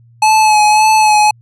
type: tone with vibrato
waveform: square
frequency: 857 Hz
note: A5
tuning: 46 cents flat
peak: -7 dBFS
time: 0.22-1.31 s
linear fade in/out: 5 ms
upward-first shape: sine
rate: 1.8 Hz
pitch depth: 29 cents each way
effects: added 117 Hz sine -42 dBFS peak until 1.41 s + resampled to 24000 Hz